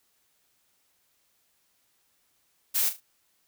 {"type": "noise with echo", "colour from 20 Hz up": "blue", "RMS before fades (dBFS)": -25, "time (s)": [2.74, 2.9], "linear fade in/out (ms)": 20, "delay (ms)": 36, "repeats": 3, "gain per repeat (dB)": -10, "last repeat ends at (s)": 3.008, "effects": ["white hiss -70 dBFS RMS until 3.47 s"]}